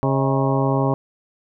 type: harmonic tone with a mistuned harmonic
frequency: 136 Hz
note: C#3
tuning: 33 cents flat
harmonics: 1 / 2 / 3 / 4 / 5 / 6 / 7 / 8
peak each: -20 / -23 / -25 / -26 / -27 / -28 / -28 / -29 dBFS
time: 0.03-0.94 s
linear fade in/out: 0 ms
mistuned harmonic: 5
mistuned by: -97 cents
effects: none